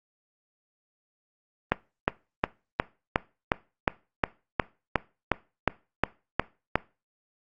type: click train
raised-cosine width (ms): 0.5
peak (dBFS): -5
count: 15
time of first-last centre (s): 1.72-6.756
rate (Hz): 2.78
effects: noise-tail reverb RT60 0.3 s tail -21 dB re dry + Opus 32 kbps